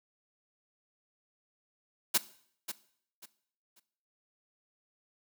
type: noise with echo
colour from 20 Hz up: white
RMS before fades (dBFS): -25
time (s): 2.14-2.18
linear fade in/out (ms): 10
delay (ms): 540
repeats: 3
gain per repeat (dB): -12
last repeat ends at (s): 3.8
effects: noise-tail reverb RT60 0.6 s tail -17 dB re dry + high-pass 150 Hz 12 dB/octave